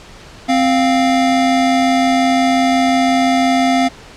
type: tone pair together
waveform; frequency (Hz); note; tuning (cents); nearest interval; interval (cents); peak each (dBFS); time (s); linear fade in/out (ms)
square; 261.6 / 699.1; C4 / F5; 0 / +2; octave + perfect fourth; 1702; -14 / -15; 0.48-3.89; 20
effects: pink hiss -38 dBFS RMS until 4.16 s + low-pass 6000 Hz 12 dB/octave